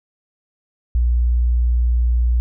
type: tone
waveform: sine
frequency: 59.8 Hz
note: A#1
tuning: 45 cents sharp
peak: -13 dBFS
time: 0.95-2.4 s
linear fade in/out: 0 ms
effects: none